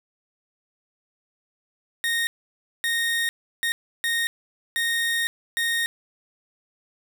30% pulse tone bursts at uneven times, 1855 Hz, A#6, 9 cents flat, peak -19 dBFS, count 6, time 2.04-2.27 / 2.84-3.29 / 3.63-3.72 / 4.04-4.27 / 4.76-5.27 / 5.57-5.86 s, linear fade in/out 0 ms, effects none

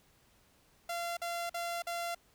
sawtooth tone bursts, 687 Hz, F5, 29 cents flat, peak -31 dBFS, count 4, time 0.89-2.148 s, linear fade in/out 5 ms, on 280 ms, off 46 ms, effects pink hiss -67 dBFS RMS until 2.34 s

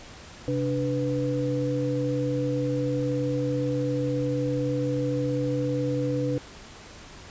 sine tone cluster, 131.8 / 293 / 495.3 Hz, C3 / D4 / B4, +13 / -4 / +5 cents, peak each -28 dBFS, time 0.48-6.38 s, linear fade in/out 0 ms, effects pink hiss -45 dBFS RMS until 7.3 s + resampled to 16000 Hz

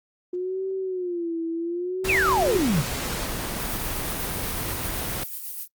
sine tone with vibrato, 355.3 Hz, F4, 30 cents sharp, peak -25 dBFS, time 0.33-2.59 s, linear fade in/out 5 ms, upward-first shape sine, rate 0.67 Hz, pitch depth 130 cents each way
pink noise, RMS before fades -29 dBFS, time 2.04-5.24 s, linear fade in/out 10 ms
sine exponential sweep, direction down, 2801 to 128.8 Hz, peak -19 dBFS, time 2.08-2.83 s, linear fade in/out 20 ms
violet noise with tremolo, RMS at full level -32 dBFS, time 3.57-5.68 s, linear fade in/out 50 ms, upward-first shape sine, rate 8 Hz, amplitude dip 40%
effects noise-tail reverb RT60 0.1 s tail -23 dB re dry + Opus 24 kbps

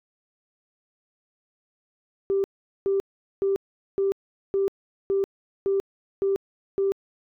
sine tone bursts, 392 Hz, G4, in tune, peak -19 dBFS, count 9, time 2.3-6.92 s, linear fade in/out 0 ms, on 140 ms, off 420 ms, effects tanh soft clip ceiling -15 dBFS

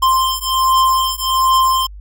square beating tone pair, 1046.5 / 1047.8 Hz, C6 / C6, 0 / +2 cents, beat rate 1.3 Hz, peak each -16 dBFS, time 0.02-1.87 s, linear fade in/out 10 ms, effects added 50 Hz sine -31 dBFS peak until 2 s

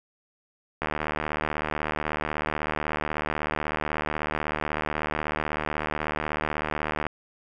click train, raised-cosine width 0.5 ms, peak -12 dBFS, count 477, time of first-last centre 0.82-7.067 s, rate 76.2 Hz, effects none

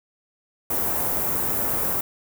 white band-stop noise, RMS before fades -24 dBFS, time 0.7-2.01 s, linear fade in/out 5 ms, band 1000 to 16000 Hz, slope 12 dB/octave, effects none

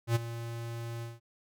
square tone with ADSR envelope, 116.54 Hz, A#2, in tune, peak -23 dBFS, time 0.07-1.2 s, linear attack 85 ms, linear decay 20 ms, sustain -14 dB, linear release 180 ms, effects none

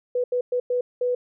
sine tone bursts at uneven times, 493.9 Hz, B4, in tune, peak -20 dBFS, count 5, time 0.15-0.24 / 0.32-0.41 / 0.52-0.6 / 0.7-0.81 / 1.01-1.15 s, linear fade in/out 5 ms, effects none

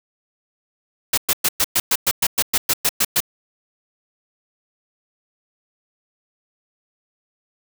white noise bursts, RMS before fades -17 dBFS, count 14, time 1.13-3.204 s, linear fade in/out 5 ms, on 46 ms, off 110 ms, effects none

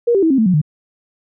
sine tone with pitch steps, 473.8 / 391.6 / 323.6 / 267.5 / 221 / 182.67 / 150.97 Hz, A#4 / G4 / E4 / C4 / A3 / F#3 / D3, +28 / -2 / -32 / +38 / +8 / -22 / +48 cents, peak -10 dBFS, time 0.07-0.616 s, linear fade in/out 10 ms, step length 78 ms, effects none

